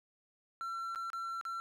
triangle tone with dropouts, 1353 Hz, E6, 45 cents sharp, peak -35 dBFS, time 0.61-1.6 s, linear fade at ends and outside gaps 0 ms, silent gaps 0.949-0.958 / 1.102-1.132 / 1.412-1.452 s, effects none

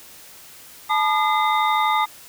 sine tone cluster, 864 / 956 / 1216 / 2055 / 3675 Hz, A5 / A#5 / D#6 / C7 / A#7, -32 / +43 / -40 / -32 / -25 cents, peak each -20 / -27 / -21 / -26 / -29 dBFS, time 0.89-2.06 s, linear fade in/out 20 ms, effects white hiss -44 dBFS RMS until 2.28 s

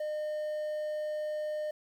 triangle tone with quantisation, 608 Hz, D#5, 40 cents flat, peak -30 dBFS, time 0-1.71 s, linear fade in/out 5 ms, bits 10, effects none

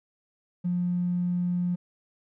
triangle tone, 177.2 Hz, F3, 25 cents sharp, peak -20 dBFS, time 0.64-1.76 s, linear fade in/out 20 ms, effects tanh soft clip ceiling -22 dBFS

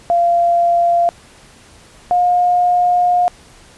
sine tone pair in turn, 690 / 713.1 Hz, F5 / F5, -21 / +36 cents, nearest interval minor second, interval 57 cents, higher second, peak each -10 / -10 dBFS, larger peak neither, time 0.1-1.09 / 2.11-3.28 s, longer second, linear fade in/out 0 ms, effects pink hiss -44 dBFS RMS until 3.77 s + resampled to 24000 Hz

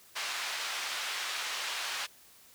white band-pass noise, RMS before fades -36 dBFS, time 0.15-2.07 s, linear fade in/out 20 ms, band 890 to 4100 Hz, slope 12 dB/octave, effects white hiss -58 dBFS RMS until 2.54 s

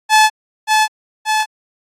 sawtooth tone with echo, 864 Hz, A5, 32 cents flat, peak -3 dBFS, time 0.09-0.3 s, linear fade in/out 50 ms, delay 580 ms, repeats 2, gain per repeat -3 dB, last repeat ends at 1.46 s, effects low-pass 10000 Hz 12 dB/octave + AAC 64 kbps

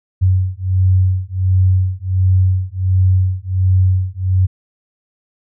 sine beating tone pair, 92.5 / 93.9 Hz, F#2 / F#2, 0 / +26 cents, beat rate 1.4 Hz, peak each -14 dBFS, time 0.21-4.47 s, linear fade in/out 20 ms, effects none

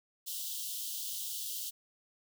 white high-pass noise, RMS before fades -39 dBFS, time 0.26-1.71 s, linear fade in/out 20 ms, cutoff 2900 Hz, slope 96 dB/octave, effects none

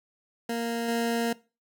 20% pulse tone with level steps, 232.7 Hz, A#3, 3 cents flat, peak -23 / -20 dBFS, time 0.49-1.33 s, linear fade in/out 5 ms, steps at 0.88 s, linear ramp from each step 5 ms, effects noise-tail reverb RT60 0.3 s tail -20 dB re dry

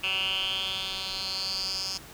10% pulse tone with band-pass filter sweep, 190.1 Hz, F#3, 47 cents sharp, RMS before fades -31 dBFS, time 0.03-1.98 s, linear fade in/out 10 ms, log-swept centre 2700 to 5400 Hz, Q 7.3, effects pink hiss -47 dBFS RMS until 2.13 s

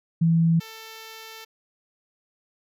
sine / 5% pulse tone pair in turn, 165.3 / 444.5 Hz, E3 / A4, +5 / +18 cents, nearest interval octave + perfect fourth, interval 1713 cents, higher second, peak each -16 / -28 dBFS, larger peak first, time 0.21-0.6 / 0.6-1.45 s, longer second, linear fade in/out 10 ms, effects none

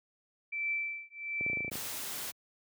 sine tone with tremolo, 2330 Hz, D7, 14 cents flat, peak -29 dBFS, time 0.52-1.7 s, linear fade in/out 10 ms, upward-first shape triangle, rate 1.3 Hz, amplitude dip 100%
clicks, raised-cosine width 2 ms, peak -28 dBFS, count 10, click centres 1.41 / 1.464 / 1.499 / 1.532 / 1.572 / 1.606 / 1.647 / 1.68 / 1.718 / 1.755 s
white noise, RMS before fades -39 dBFS, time 1.71-2.32 s, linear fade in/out 20 ms
effects high-pass 80 Hz 12 dB/octave

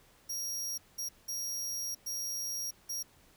sawtooth tone bursts at uneven times, 5640 Hz, F8, 16 cents sharp, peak -32 dBFS, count 5, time 0.29-0.78 / 0.98-1.09 / 1.28-1.95 / 2.06-2.71 / 2.89-3.03 s, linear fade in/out 10 ms, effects pink hiss -63 dBFS RMS until 3.36 s

